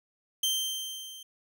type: tone with level ramp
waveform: sawtooth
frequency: 3136 Hz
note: G7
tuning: in tune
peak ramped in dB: -21 to -41 dBFS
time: 0.43-1.23 s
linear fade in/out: 5 ms
effects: none